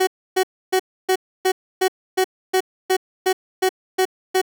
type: tone bursts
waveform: 30% pulse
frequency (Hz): 374.7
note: F#4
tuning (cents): +22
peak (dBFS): -12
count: 13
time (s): 0-4.416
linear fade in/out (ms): 10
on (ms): 72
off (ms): 290
effects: none